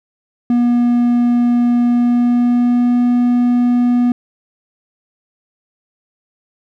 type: tone with pitch glide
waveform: triangle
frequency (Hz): 240.8 to 243.7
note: B3 to B3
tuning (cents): -44 to -23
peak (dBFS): -8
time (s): 0.5-4.12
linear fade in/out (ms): 2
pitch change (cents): +21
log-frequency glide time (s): 1.86-3.02
effects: none